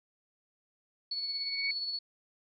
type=tone with exponential growth; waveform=sine; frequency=2233 Hz; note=C#7; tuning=12 cents sharp; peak=-28 dBFS; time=1.11-1.71 s; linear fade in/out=5 ms; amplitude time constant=130 ms
type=tone with tremolo; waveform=sine; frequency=4412 Hz; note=C#8; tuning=9 cents flat; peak=-31 dBFS; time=1.11-1.99 s; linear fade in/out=5 ms; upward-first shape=sine; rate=17 Hz; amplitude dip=40%
effects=none